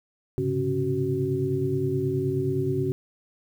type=tone cluster; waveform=sine; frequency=102.9 / 129.5 / 139 / 276.6 / 375.5 Hz; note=G#2 / C3 / C#3 / C#4 / F#4; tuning=-16 / -17 / +5 / -4 / +26 cents; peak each=-34 / -33 / -28 / -31 / -26 dBFS; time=0.38-2.92 s; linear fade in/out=0 ms; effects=9-bit